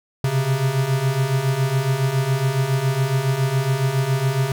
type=beating tone pair; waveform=square; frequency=128.8 / 136 Hz; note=C3 / C#3; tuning=-27 / -33 cents; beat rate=7.2 Hz; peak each=-24 / -20 dBFS; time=0.24-4.52 s; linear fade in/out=2 ms; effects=none